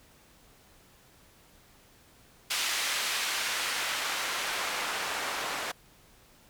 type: noise with band-pass filter sweep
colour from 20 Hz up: white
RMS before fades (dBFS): -32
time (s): 2.5-5.72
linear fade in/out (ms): 10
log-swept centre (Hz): 2600 to 910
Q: 0.71
effects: pink hiss -59 dBFS RMS until 6.49 s